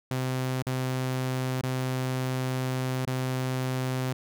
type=tone with dropouts; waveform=sawtooth; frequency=129.2 Hz; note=C3; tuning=21 cents flat; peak=-23 dBFS; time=0.11-4.13 s; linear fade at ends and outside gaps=2 ms; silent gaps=0.624-0.667 / 1.613-1.634 / 3.053-3.073 s; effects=none